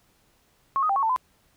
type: tone with pitch steps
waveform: sine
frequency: 1091 / 1249 / 788 / 1105 / 892 / 1015 Hz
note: C#6 / D#6 / G5 / C#6 / A5 / B5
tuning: -28 / +6 / +9 / -6 / +23 / +47 cents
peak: -20 dBFS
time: 0.76-1.162 s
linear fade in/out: 0 ms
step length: 67 ms
effects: pink hiss -64 dBFS RMS until 1.56 s